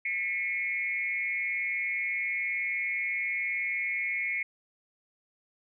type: tone with frequency modulation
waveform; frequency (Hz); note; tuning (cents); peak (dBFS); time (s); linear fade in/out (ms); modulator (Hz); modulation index
sine; 2178; C#7; -31; -28; 0.05-4.43; 5; 185; 0.83
effects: none